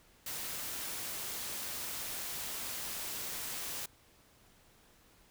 white noise, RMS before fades -40 dBFS, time 0.26-3.86 s, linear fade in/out 5 ms, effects pink hiss -64 dBFS RMS until 5.3 s

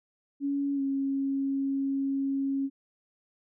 sine tone with pitch glide, 280.9 to 273.5 Hz, C#4 to C#4, +23 to -23 cents, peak -26 dBFS, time 0.4-2.7 s, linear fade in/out 50 ms, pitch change -46 cents, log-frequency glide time 0.75-0.81 s, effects none

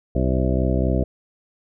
harmonic tone with a mistuned harmonic, 64 Hz, C2, 38 cents flat, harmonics 1 / 2 / 3 / 4 / 5 / 6 / 8 / 9 / 10, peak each -21 / -24 / -26 / -27 / -28 / -29 / -30 / -31 / -31 dBFS, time 0.15-1.04 s, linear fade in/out 5 ms, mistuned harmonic 10, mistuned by +32 cents, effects none

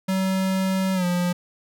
square tone with pitch glide, 189.8 to 177.09 Hz, F#3 to F3, +44 to +24 cents, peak -21 dBFS, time 0.08-1.33 s, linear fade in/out 10 ms, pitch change -120 cents, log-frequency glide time 0.94-1.05 s, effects none

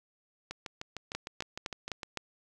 two click trains, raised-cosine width 0.2 ms, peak -17 / -21 dBFS, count 5 / 11, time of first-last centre 1.15-2.173 / 0.51-2.032 s, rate 3.91 / 6.57 Hz, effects none

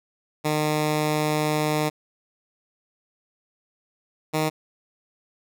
10% pulse tone pair in turn, 152.3 / 155.68 Hz, D#3 / D#3, -37 / +1 cents, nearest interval unison, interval 38 cents, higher second, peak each -13 dBFS, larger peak neither, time 0.44-1.9 / 4.33-4.5 s, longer first, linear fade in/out 20 ms, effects none

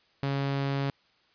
sawtooth tone, 138.59 Hz, C#3, in tune, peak -23 dBFS, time 0.23-0.9 s, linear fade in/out 0 ms, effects white hiss -65 dBFS RMS until 1.34 s + resampled to 11025 Hz

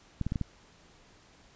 clicks, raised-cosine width 5 ms, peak -18 dBFS, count 5, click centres 0.213 / 0.266 / 0.321 / 0.358 / 0.413 s, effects pink hiss -59 dBFS RMS until 1.55 s + resampled to 16000 Hz

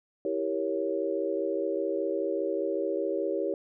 sine chord, E diminished seventh, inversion none, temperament equal with one note detuned, 327 / 392 / 466.2 / 554.4 Hz, E4 / G4 / Bb4 / Db5, -14 / 0 / 0 / 0 cents, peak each -33 / -31 / -34 / -32 dBFS, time 0.25-3.54 s, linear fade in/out 2 ms, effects none

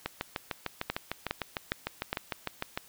two click trains, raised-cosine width 0.3 ms, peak -13 / -15 dBFS, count 4 / 19, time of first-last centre 0.9-2.13 / 0.06-2.775 s, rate 2.44 / 6.63 Hz, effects white hiss -56 dBFS RMS until 2.88 s

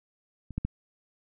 clicks, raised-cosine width 5 ms, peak -28 / -17 / -16 dBFS, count 3, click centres 0.507 / 0.58 / 0.65 s, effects none

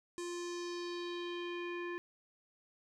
square tone with low-pass filter sweep, 349.2 Hz, F4, in tune, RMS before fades -41 dBFS, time 0.18-1.98 s, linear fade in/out 0 ms, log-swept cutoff 8000 to 2000 Hz, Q 2.8, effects none

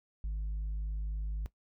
sine tone, 51.9 Hz, G#1, in tune, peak -30 dBFS, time 0.24-1.46 s, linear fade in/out 0 ms, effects noise-tail reverb RT60 0.1 s tail -19 dB re dry + tanh soft clip ceiling -32 dBFS

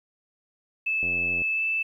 sine tone with pitch glide, 2618 to 2636 Hz, E7 to E7, -13 to -1 cents, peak -23 dBFS, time 0.86-1.83 s, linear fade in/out 10 ms, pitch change +12 cents, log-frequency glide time 1.52-1.63 s
click train, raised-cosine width 2 ms, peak -26 dBFS, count 35, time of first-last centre 1.03-1.419 s, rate 87.5 Hz
effects 10-bit

